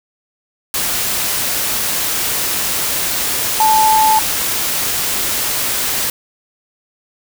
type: tone in noise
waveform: sine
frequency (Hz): 873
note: A5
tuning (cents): -14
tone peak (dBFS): -9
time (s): 3.6-4.19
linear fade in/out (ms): 2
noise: white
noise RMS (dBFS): -18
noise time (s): 0.74-6.1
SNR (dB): +6
effects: none